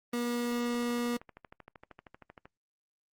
30% pulse tone, 240 Hz, B3, 49 cents flat, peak -27 dBFS, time 0.13-1.17 s, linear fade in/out 5 ms
click train, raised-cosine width 0.5 ms, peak -33 dBFS, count 23, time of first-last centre 0.75-2.455 s, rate 12.9 Hz
effects noise-tail reverb RT60 0.1 s tail -24 dB re dry + Opus 24 kbps

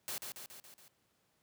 white noise with echo, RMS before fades -40 dBFS, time 0.08-0.18 s, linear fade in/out 0 ms, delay 140 ms, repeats 5, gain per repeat -4 dB, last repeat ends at 0.88 s, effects pink hiss -75 dBFS RMS until 1.42 s + high-pass 100 Hz 12 dB/octave

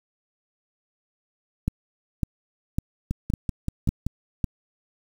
two click trains, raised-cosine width 5 ms, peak -10 / -13 dBFS, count 6 / 6, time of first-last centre 1.68-4.442 / 3.11-4.066 s, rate 1.81 / 5.23 Hz, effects 7-bit

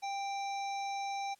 harmonic tone with a mistuned harmonic, 784 Hz, G5, in tune, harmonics 1 / 3 / 5 / 7 / 8, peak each -35 / -45 / -49 / -52 / -53 dBFS, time 0.02-1.35 s, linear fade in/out 20 ms, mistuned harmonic 1, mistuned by +21 cents, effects white hiss -68 dBFS RMS until 1.39 s + low-pass 12000 Hz 12 dB/octave

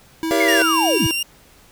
square tone with pitch glide, 324 to 326.6 Hz, E4 to E4, -30 to -16 cents, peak -21 dBFS, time 0.23-1.11 s, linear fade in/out 0 ms, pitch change +14 cents, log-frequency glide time 0.48-0.94 s
square chord, G diminished seventh, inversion none, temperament just, 392 / 470.4 / 564.5 / 677.4 Hz, G4 / Bb4 / Db5 / Fb5, 0 / +16 / +31 / +47 cents, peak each -23 / -25 / -24 / -22 dBFS, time 0.31-0.62 s, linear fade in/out 0 ms
sine linear sweep, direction down, 2200 to 69.3 Hz, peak -17 dBFS, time 0.4-1.07 s, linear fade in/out 5 ms
sawtooth tone with vibrato, 2794 Hz, F7, in tune, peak -17 dBFS, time 0.48-1.23 s, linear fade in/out 5 ms, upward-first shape triangle, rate 5.6 Hz, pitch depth 26 cents each way
effects pink hiss -50 dBFS RMS until 1.71 s

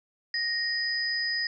sine tone pair together, 1864.7 / 4982 Hz, A#6 / D#8, 0 / +1 cents, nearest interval octave + perfect fourth, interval 1701 cents, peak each -29 / -29 dBFS, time 0.34-1.47 s, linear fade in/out 2 ms, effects none

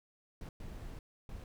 brown noise bursts at uneven times, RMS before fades -45 dBFS, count 3, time 0.41-0.49 / 0.6-0.99 / 1.29-1.44 s, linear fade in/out 2 ms, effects none

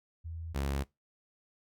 sine / sawtooth tone pair in turn, 82.41 / 69.17 Hz, E2 / C#2, 0 / -3 cents, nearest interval minor third, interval 303 cents, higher first, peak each -38 / -27 dBFS, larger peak second, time 0.24-0.54 / 0.54-0.84 s, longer neither, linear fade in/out 20 ms, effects noise-tail reverb RT60 0.2 s tail -22 dB re dry

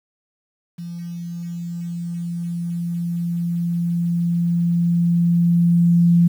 sine tone with level ramp, 171.6 Hz, F3, 30 cents flat, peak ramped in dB -28 to -10 dBFS, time 0.78-6.28 s, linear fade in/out 10 ms, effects 8-bit

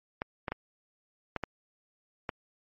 clicks, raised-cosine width 0.5 ms, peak -17 dBFS, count 6, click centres 0.219 / 0.482 / 0.52 / 1.363 / 1.437 / 2.292 s, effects MP3 32 kbps

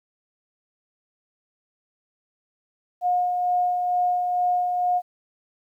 sine tone with tremolo, 718 Hz, F5, 48 cents sharp, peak -18 dBFS, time 3.01-5.02 s, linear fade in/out 50 ms, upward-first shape sine, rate 2.2 Hz, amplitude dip 35%, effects 10-bit

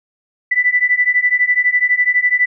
sine beating tone pair, 1975.5 / 1987.5 Hz, B6 / B6, 0 / +10 cents, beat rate 12 Hz, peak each -15 / -14 dBFS, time 0.51-2.46 s, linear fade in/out 10 ms, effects none

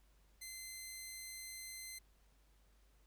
10% pulse tone, 2065 Hz, C7, 23 cents flat, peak -38 dBFS, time 0.41-1.99 s, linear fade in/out 10 ms, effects added 50 Hz sine -67 dBFS peak until 3.06 s + pink hiss -75 dBFS RMS until 3.06 s

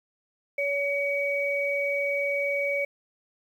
sine tone pair together, 565.5 / 2262 Hz, C#5 / C#7, +34 / +34 cents, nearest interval 2 octaves, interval 2400 cents, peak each -27 dBFS, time 0.58-2.85 s, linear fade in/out 5 ms, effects 9-bit

